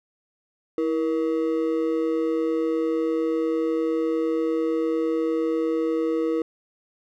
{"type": "ring-modulated tone", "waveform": "triangle", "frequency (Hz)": 400.2, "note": "G4", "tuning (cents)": 36, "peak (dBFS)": -16, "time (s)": [0.78, 6.42], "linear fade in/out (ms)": 2, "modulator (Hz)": 74.3, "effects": []}